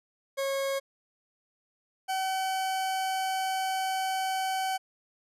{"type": "tone pair in turn", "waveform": "40% pulse", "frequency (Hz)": [546, 760.4], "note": ["C#5", "F#5"], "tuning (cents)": [-26, 47], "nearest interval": "tritone", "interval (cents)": 573, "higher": "second", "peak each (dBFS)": -27, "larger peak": "neither", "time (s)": [[0.37, 0.8], [2.08, 4.78]], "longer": "second", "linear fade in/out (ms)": 20, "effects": ["resampled to 32000 Hz"]}